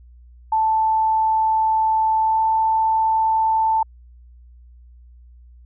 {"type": "tone with pitch glide", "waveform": "sine", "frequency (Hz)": [880, 885.1], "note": ["A5", "A5"], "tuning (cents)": [0, 10], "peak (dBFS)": -15, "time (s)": [0.52, 3.83], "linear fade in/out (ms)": 5, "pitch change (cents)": 10, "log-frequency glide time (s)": [2.21, 2.42], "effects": ["added 60 Hz sine -43 dBFS peak until 5.65 s"]}